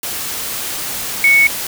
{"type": "tone in noise", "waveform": "sine", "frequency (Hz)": 2217, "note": "C#7", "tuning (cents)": 0, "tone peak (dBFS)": -7, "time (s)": [1.24, 1.47], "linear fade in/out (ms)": 2, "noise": "white", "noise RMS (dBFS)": -23, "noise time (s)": [0.03, 1.67], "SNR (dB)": 13, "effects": []}